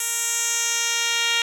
10% pulse tone with band-pass filter sweep, 466.2 Hz, A#4, in tune, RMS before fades -23 dBFS, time 0-1.42 s, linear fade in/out 2 ms, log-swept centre 9300 to 3800 Hz, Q 1.9, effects none

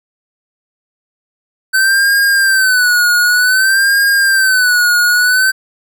square tone with vibrato, 1528 Hz, G6, 45 cents flat, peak -9 dBFS, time 1.73-5.52 s, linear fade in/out 20 ms, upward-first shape sine, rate 0.54 Hz, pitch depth 100 cents each way, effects none

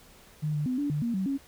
sine tone with pitch steps, 152.1 / 148.6 / 253.4 / 288.4 / 148.1 / 234.7 / 190.3 / 275.1 Hz, D#3 / D3 / B3 / D4 / D3 / A#3 / F#3 / C#4, -39 / +21 / +45 / -31 / +15 / +12 / +49 / -13 cents, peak -26 dBFS, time 0.42-1.38 s, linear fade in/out 20 ms, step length 120 ms, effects pink hiss -55 dBFS RMS until 1.47 s

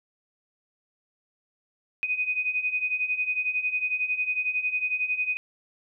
sine beating tone pair, 2489 / 2500 Hz, D#7 / D#7, 0 / +8 cents, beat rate 11 Hz, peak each -30 / -26 dBFS, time 2.03-5.37 s, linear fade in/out 0 ms, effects none

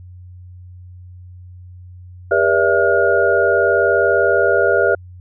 sine tone cluster, 402.7 / 482.3 / 583 / 663 / 1429 Hz, G4 / B4 / D5 / E5 / F6, +47 / -41 / -13 / +10 / +39 cents, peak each -18 dBFS, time 2.31-4.95 s, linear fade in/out 5 ms, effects added 90 Hz sine -35 dBFS peak until 5.2 s

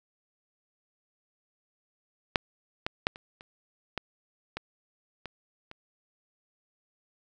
clicks, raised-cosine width 0.3 ms, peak -6 / -13 / -8 / -27 / -30 / -15 / -18 / -22 / -27 dBFS, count 9, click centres 2.358 / 2.865 / 3.069 / 3.159 / 3.409 / 3.977 / 4.57 / 5.257 / 5.714 s, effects none

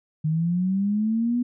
sine linear sweep, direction up, 152.2 to 246.9 Hz, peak -20 dBFS, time 0.24-1.43 s, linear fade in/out 10 ms, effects none

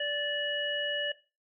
harmonic tone, 583 Hz, D5, 13 cents flat, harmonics 1 / 3 / 5, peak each -34 / -34 / -34 dBFS, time 0-1.12 s, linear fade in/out 5 ms, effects noise-tail reverb RT60 0.3 s tail -17 dB re dry

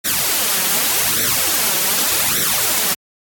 white noise with flanger, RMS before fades -17 dBFS, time 0.04-2.95 s, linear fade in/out 20 ms, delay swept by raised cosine 0.51 to 5.41 ms, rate 0.85 Hz, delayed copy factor +0.85, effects high-pass 80 Hz 12 dB/octave + AAC 64 kbps

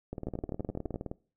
two click trains, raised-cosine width 2 ms, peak -23 / -21 dBFS, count 20 / 9, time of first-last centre 0.13-1.114 / 0.27-0.942 s, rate 19.3 / 11.9 Hz, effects noise-tail reverb RT60 0.4 s tail -22 dB re dry

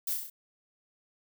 violet noise with echo, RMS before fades -32 dBFS, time 0.07-0.14 s, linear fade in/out 5 ms, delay 32 ms, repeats 5, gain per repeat -3 dB, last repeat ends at 0.3 s, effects none

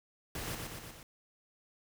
pink noise with echo, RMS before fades -40 dBFS, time 0.35-0.55 s, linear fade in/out 2 ms, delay 120 ms, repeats 4, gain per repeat -3 dB, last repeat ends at 1.03 s, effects none

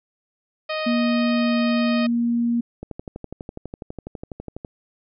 harmonic tone, 622.3 Hz, D#5, in tune, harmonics 1 / 2 / 3 / 4 / 5 / 6 / 7 / 8, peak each -26 / -31 / -34 / -32 / -37 / -39 / -38 / -41 dBFS, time 0.69-2.07 s, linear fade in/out 10 ms
sine tone with pitch glide, 237.5 to 235.9 Hz, A#3 to A#3, +33 to +21 cents, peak -18 dBFS, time 0.86-2.61 s, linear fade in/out 10 ms, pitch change -12 cents, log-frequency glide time 1.36-1.56 s
click train, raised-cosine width 2 ms, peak -19 dBFS, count 23, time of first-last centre 2.83-4.648 s, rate 12.1 Hz
effects none

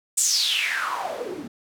white noise with band-pass filter sweep, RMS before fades -25 dBFS, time 0.17-1.48 s, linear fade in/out 10 ms, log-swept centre 8300 to 230 Hz, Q 6.3, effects none

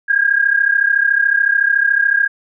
sine tone pair together, 1607.2 / 1641 Hz, G6 / G#6, +43 / -21 cents, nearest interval unison, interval 36 cents, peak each -14 dBFS, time 0.08-2.28 s, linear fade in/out 20 ms, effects none

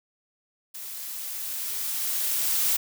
blue noise with level ramp, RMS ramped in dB -38 to -23 dBFS, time 0.74-2.77 s, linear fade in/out 10 ms, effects none

